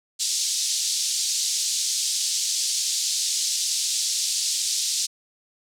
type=band-pass noise; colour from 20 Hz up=pink; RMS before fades=-25 dBFS; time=0.19-5.07 s; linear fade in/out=20 ms; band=4200 to 8400 Hz; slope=24 dB/octave; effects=none